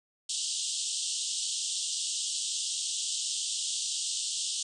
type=band-pass noise; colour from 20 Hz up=white; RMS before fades=-33 dBFS; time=0.29-4.63 s; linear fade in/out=5 ms; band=2900 to 8800 Hz; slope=96 dB/octave; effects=none